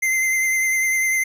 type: tone with vibrato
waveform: square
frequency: 2074 Hz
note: C7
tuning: 16 cents flat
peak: -18 dBFS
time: 0.02-1.24 s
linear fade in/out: 10 ms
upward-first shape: sine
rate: 10 Hz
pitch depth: 21 cents each way
effects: none